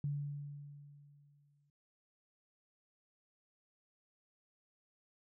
sine tone with exponential decay, 144 Hz, D3, 34 cents flat, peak -33 dBFS, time 0.04-1.7 s, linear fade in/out 2 ms, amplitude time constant 360 ms, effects none

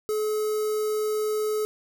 square tone with notch filter, 427.9 Hz, A4, 48 cents flat, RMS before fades -26 dBFS, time 0.09-1.65 s, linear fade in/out 0 ms, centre 2600 Hz, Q 0.51, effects none

